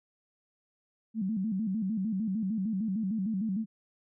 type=tone with vibrato; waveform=sine; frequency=204.9 Hz; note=G#3; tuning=23 cents flat; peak=-28 dBFS; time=1.14-3.66 s; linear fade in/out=50 ms; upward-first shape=square; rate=6.6 Hz; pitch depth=140 cents each way; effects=none